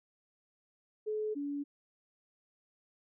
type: tone pair in turn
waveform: sine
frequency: 428.5 / 286 Hz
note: A4 / D4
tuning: -46 / -46 cents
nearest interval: perfect fifth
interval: 700 cents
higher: first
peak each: -32 / -34 dBFS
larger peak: first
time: 1.06-1.35 / 1.35-1.64 s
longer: neither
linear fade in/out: 20 ms
effects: none